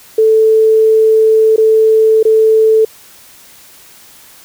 sine tone with dropouts, 440 Hz, A4, in tune, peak -5 dBFS, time 0.18-2.85 s, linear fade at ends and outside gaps 5 ms, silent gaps 1.562-1.579 / 2.23-2.251 s, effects white hiss -40 dBFS RMS until 4.44 s

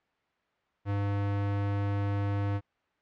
square tone, 100.7 Hz, G2, 47 cents sharp, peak -28 dBFS, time 0.85-2.61 s, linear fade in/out 50 ms, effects white hiss -72 dBFS RMS until 3.01 s + low-pass 2000 Hz 12 dB/octave

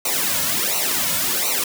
white noise with flanger, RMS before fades -21 dBFS, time 0.05-1.64 s, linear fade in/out 5 ms, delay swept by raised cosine 0.59 to 2.59 ms, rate 1.4 Hz, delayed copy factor -1, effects none

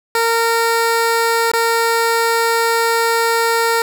15% pulse tone with dropouts, 460 Hz, A#4, 23 cents flat, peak -7 dBFS, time 0.15-3.82 s, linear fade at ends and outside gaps 1 ms, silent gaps 1.516-1.535 s, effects none

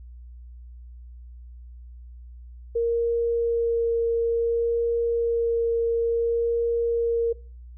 sine tone with vibrato, 465.3 Hz, A#4, 3 cents flat, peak -20 dBFS, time 2.75-7.33 s, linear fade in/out 10 ms, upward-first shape sine, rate 0.57 Hz, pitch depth 8 cents each way, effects noise-tail reverb RT60 0.4 s tail -22 dB re dry + added 60 Hz sine -40 dBFS peak until 7.77 s

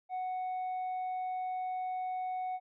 triangle tone with tanh clipping, 740 Hz, F#5, in tune, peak -34 dBFS, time 0.09-2.6 s, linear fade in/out 50 ms, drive 7 dB, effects none

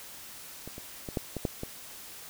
clicks, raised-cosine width 2 ms, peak -27 / -28 / -23 / -15 / -20 / -14 / -21 dBFS, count 7, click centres 0.676 / 0.781 / 1.088 / 1.172 / 1.367 / 1.452 / 1.634 s, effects white hiss -46 dBFS RMS until 2.29 s

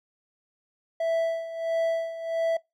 triangle tone with tremolo, 659.3 Hz, E5, in tune, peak -19 dBFS, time 1-2.57 s, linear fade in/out 5 ms, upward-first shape sine, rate 1.5 Hz, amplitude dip 75%, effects noise-tail reverb RT60 0.2 s tail -24 dB re dry

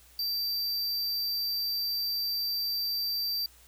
square tone, 4676 Hz, D8, 8 cents flat, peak -29 dBFS, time 0.19-3.46 s, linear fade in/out 2 ms, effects added 60 Hz sine -59 dBFS peak until 3.67 s + white hiss -58 dBFS RMS until 3.67 s

